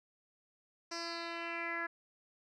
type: tone with low-pass filter sweep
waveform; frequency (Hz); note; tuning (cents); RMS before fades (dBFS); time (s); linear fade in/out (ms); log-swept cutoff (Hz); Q
10% pulse; 337.2; E4; +39; -40; 0.91-1.87; 10; 5800 to 1700; 4.4
effects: none